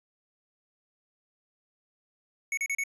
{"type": "tone bursts", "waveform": "square", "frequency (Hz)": 2217, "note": "C#7", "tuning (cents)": 0, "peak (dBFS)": -28, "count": 4, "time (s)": [2.52, 2.837], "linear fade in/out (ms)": 2, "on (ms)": 53, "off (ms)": 35, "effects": ["resampled to 24000 Hz"]}